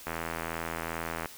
click train, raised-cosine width 0.5 ms, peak -18 dBFS, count 99, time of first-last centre 0.07-1.258 s, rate 82.5 Hz, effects white hiss -48 dBFS RMS until 1.37 s

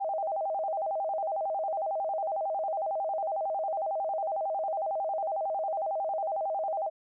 sine tone with vibrato, 709 Hz, F5, 26 cents sharp, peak -28 dBFS, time 0-6.9 s, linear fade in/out 20 ms, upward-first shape square, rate 11 Hz, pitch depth 190 cents each way, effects none

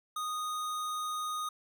square tone, 1239 Hz, D#6, 8 cents flat, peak -34 dBFS, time 0.16-1.49 s, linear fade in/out 5 ms, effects none

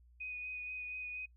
sine tone with vibrato, 2489 Hz, D#7, in tune, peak -40 dBFS, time 0.2-1.26 s, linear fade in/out 10 ms, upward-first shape sine, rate 4.2 Hz, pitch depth 15 cents each way, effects noise-tail reverb RT60 0.1 s tail -23 dB re dry + added 60 Hz sine -60 dBFS peak until 1.36 s

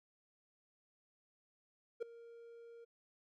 triangle tone with ADSR envelope, 466.2 Hz, A#4, in tune, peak -32 dBFS, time 2-2.85 s, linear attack 24 ms, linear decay 5 ms, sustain -19 dB, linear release 13 ms, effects none

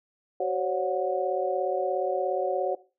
sine tone cluster, 376.1 / 532 / 569 / 730 Hz, F#4 / C5 / C#5 / F#5, +28 / +29 / +45 / -24 cents, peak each -30 dBFS, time 0.4-2.75 s, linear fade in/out 5 ms, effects noise-tail reverb RT60 0.3 s tail -17 dB re dry

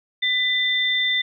sine tone pair together, 2000 / 3569 Hz, B6 / A7, +21 / +24 cents, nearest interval minor seventh, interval 1003 cents, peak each -21 dBFS, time 0.22-1.22 s, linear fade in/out 10 ms, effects none

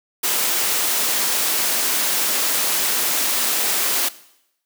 white high-pass noise, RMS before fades -20 dBFS, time 0.23-4.09 s, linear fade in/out 10 ms, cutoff 250 Hz, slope 12 dB/octave, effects noise-tail reverb RT60 0.8 s tail -18 dB re dry

